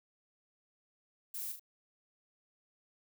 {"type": "noise with echo", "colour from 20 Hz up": "violet", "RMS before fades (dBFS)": -41, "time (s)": [1.34, 1.52], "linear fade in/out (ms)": 5, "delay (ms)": 38, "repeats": 2, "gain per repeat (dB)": -6, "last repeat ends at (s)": 1.596, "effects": []}